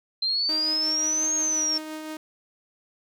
sine exponential two-way sweep, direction up then down, 4099 to 6560 to 5400 Hz, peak -22 dBFS, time 0.22-1.78 s, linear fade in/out 5 ms, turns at 1.35 s
sawtooth tone with tremolo, 311.1 Hz, D#4, in tune, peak -28 dBFS, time 0.49-2.17 s, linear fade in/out 2 ms, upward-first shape triangle, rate 5.7 Hz, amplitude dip 35%
effects none

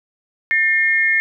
sine tone pair together, 1800.4 / 2141 Hz, A6 / C7, +39 / +39 cents, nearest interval minor third, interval 300 cents, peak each -16 dBFS, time 0.51-1.2 s, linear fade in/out 0 ms, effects none

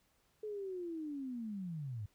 sine linear sweep, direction down, 433.2 to 96.9 Hz, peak -39 dBFS, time 0.43-2.06 s, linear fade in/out 5 ms, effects pink hiss -74 dBFS RMS until 2.14 s

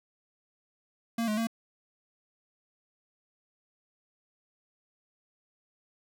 square tone with pitch steps, 230.4 / 212.7 / 227.7 Hz, A#3 / G#3 / A#3, -20 / +42 / -40 cents, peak -28 dBFS, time 1.18-1.471 s, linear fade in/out 5 ms, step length 97 ms, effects none

